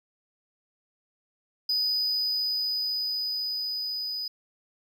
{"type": "tone with level ramp", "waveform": "triangle", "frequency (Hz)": 4978, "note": "D#8", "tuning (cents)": 0, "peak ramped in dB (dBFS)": [-22, -29], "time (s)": [1.69, 4.28], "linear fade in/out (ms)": 5, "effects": []}